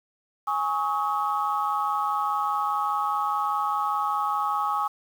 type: chord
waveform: sine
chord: Ab suspended fourth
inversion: none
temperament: equal with one note detuned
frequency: 830.6 / 1108.7 / 1273.6 Hz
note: Ab5 / Db6 / Eb6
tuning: 0 / 0 / +40 cents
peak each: -27 dBFS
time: 0.47-4.88 s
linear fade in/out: 10 ms
effects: tanh soft clip ceiling -14 dBFS + 8-bit